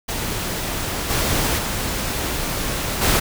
pink noise with level steps, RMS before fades -25 / -20 / -24 / -17 dBFS, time 0.08-3.2 s, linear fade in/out 10 ms, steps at 1.09 / 1.57 / 3.01 s, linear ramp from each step 20 ms, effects none

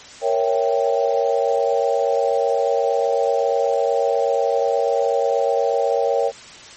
sine chord, A# diminished seventh, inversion none, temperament equal, 466.2 / 554.4 / 659.3 / 784 Hz, A#4 / C#5 / E5 / G5, 0 / 0 / 0 / 0 cents, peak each -20 / -20 / -25 / -23 dBFS, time 0.21-6.32 s, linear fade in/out 50 ms, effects white hiss -40 dBFS RMS until 6.76 s + MP3 32 kbps

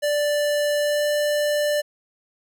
square tone with pitch glide, 587.3 to 591 Hz, D5 to D5, 0 to +11 cents, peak -20 dBFS, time 0.02-1.82 s, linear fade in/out 20 ms, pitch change +11 cents, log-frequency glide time 0.8-1.05 s, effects none

